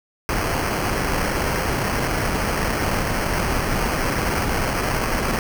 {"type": "noise with sample-and-hold", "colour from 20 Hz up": "pink", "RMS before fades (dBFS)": -22, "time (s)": [0.29, 5.39], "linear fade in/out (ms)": 0, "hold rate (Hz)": 3675, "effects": []}